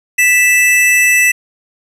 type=tone pair together; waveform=square; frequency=1975.5 / 2637 Hz; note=B6 / E7; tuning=0 / 0 cents; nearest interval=perfect fourth; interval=500 cents; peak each=-11 dBFS; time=0.18-1.32 s; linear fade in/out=10 ms; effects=resampled to 32000 Hz + 7-bit